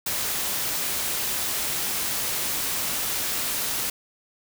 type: noise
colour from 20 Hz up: white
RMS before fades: -27 dBFS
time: 0.06-3.9 s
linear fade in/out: 5 ms
effects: none